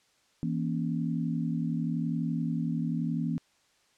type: chord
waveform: sine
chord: A# diminished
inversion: second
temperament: equal with one note detuned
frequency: 164.81 / 236.3 / 277.2 Hz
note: E3 / A#3 / C#4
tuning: 0 / +24 / 0 cents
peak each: -30 / -32 / -35 dBFS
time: 0.43-3.38 s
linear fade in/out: 0 ms
effects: white hiss -67 dBFS RMS until 3.97 s + low-pass 7000 Hz 12 dB/octave